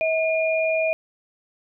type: tone pair together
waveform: sine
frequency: 642.3 / 2425 Hz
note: E5 / D#7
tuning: -45 / -45 cents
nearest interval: octave + major seventh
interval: 2300 cents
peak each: -20 / -25 dBFS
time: 0.01-0.93 s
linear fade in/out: 0 ms
effects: none